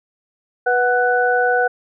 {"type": "tone cluster", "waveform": "sine", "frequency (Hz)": [490.9, 739, 1489], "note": ["B4", "F#5", "F#6"], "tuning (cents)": [-10, -2, 11], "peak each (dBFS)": -18, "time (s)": [0.66, 1.68], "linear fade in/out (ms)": 10, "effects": []}